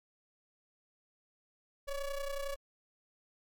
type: ring-modulated tone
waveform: square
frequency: 284.5 Hz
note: C#4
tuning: 45 cents sharp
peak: -33 dBFS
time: 1.87-2.56 s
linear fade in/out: 20 ms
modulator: 269 Hz
effects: MP3 96 kbps